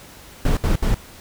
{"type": "noise bursts", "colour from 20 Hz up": "brown", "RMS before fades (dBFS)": -17, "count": 3, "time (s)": [0.45, 0.944], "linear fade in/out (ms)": 2, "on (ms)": 120, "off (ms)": 67, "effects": ["pink hiss -43 dBFS RMS until 1.2 s"]}